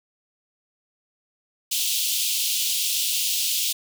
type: high-pass noise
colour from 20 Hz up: pink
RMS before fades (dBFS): -24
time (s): 1.71-3.73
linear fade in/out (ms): 10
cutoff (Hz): 2800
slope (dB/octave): 48
effects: none